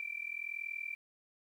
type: tone with amplitude modulation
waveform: sine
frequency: 2349 Hz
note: D7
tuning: in tune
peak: -34 dBFS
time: 0-0.95 s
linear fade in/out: 0 ms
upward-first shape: sine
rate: 40.9 Hz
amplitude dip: 90%
effects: 11-bit